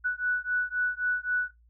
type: beating tone pair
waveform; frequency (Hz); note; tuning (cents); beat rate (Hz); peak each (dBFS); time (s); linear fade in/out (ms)
sine; 1478 / 1481.8; F#6 / F#6; -2 / +2; 3.8; -29; 0.04-1.51; 20
effects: noise-tail reverb RT60 0.2 s tail -24 dB re dry + added 58 Hz sine -57 dBFS peak until 1.69 s